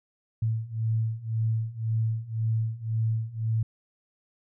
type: beating tone pair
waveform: sine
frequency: 110.8 / 112.7 Hz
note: A2 / A2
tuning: +13 / +42 cents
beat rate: 1.9 Hz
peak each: -29 / -27 dBFS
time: 0.42-3.63 s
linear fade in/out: 5 ms
effects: none